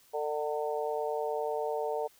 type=harmonic tone with a mistuned harmonic; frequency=149.7 Hz; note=D3; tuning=33 cents sharp; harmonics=3 / 4 / 5 / 6; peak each=-33 / -35 / -37 / -39 dBFS; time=0.13-2.08 s; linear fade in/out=20 ms; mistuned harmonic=6; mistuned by=+16 cents; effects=white hiss -62 dBFS RMS until 2.19 s